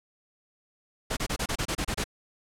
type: noise bursts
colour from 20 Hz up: pink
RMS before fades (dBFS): -29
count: 10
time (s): 1.1-2.042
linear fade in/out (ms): 10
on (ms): 69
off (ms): 28
effects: low-pass 10000 Hz 12 dB/octave